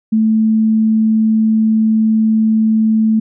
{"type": "tone", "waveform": "sine", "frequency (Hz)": 219.7, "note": "A3", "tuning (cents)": -2, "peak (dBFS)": -9, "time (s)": [0.12, 3.2], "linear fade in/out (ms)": 10, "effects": []}